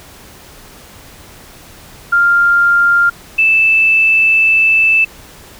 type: tone pair in turn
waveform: sine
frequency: 1396.9 / 2637 Hz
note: F6 / E7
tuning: 0 / 0 cents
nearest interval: major seventh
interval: 1100 cents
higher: second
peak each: -7 dBFS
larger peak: neither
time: 2.12-3.1 / 3.38-5.05 s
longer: second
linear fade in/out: 10 ms
effects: pink hiss -38 dBFS RMS until 5.59 s